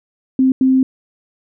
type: tone bursts at uneven times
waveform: sine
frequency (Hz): 261.6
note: C4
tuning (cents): 0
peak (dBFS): -9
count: 2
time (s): 0.39-0.52 / 0.61-0.83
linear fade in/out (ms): 2
effects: none